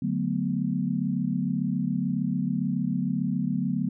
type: chord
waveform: sine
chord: B minor seventh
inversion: first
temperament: equal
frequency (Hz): 146.83 / 185 / 220 / 246.9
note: D3 / F#3 / A3 / B3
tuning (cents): 0 / 0 / 0 / 0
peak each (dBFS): -31 / -28 / -31 / -29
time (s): 0.02-3.89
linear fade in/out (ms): 5
effects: none